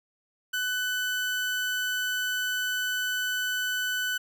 30% pulse tone, 1500 Hz, F#6, 23 cents sharp, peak -24 dBFS, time 0.53-4.18 s, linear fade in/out 10 ms, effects none

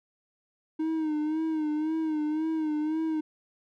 triangle tone with vibrato, 311.1 Hz, D#4, in tune, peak -24 dBFS, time 0.79-3.21 s, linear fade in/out 10 ms, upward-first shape sine, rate 1.9 Hz, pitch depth 57 cents each way, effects none

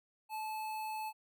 square tone with notch filter, 868 Hz, A5, 24 cents flat, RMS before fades -40 dBFS, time 0.29-1.13 s, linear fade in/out 50 ms, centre 5800 Hz, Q 1.5, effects none

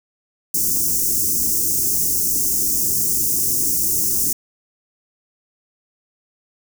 white band-stop noise, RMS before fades -19 dBFS, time 0.54-4.33 s, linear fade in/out 5 ms, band 400 to 5600 Hz, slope 48 dB/octave, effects none

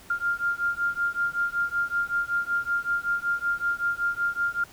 sine beating tone pair, 1396.9 / 1402.2 Hz, F6 / F6, 0 / +7 cents, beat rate 5.3 Hz, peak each -27 dBFS, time 0.1-4.64 s, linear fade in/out 5 ms, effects pink hiss -50 dBFS RMS until 4.72 s

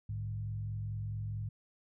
sine tone with frequency modulation, 105.7 Hz, G#2, 31 cents sharp, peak -35 dBFS, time 0.09-1.49 s, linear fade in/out 5 ms, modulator 44.6 Hz, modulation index 0.64, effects none

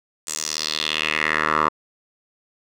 10% pulse tone with band-pass filter sweep, 77.3 Hz, D#2, 11 cents flat, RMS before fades -23 dBFS, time 0.27-1.69 s, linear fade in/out 5 ms, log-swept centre 7800 to 1100 Hz, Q 3, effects none

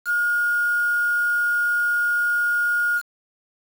sine tone with quantisation, 1429 Hz, F6, 39 cents sharp, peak -18 dBFS, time 0.05-3.02 s, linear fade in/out 50 ms, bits 6, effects none

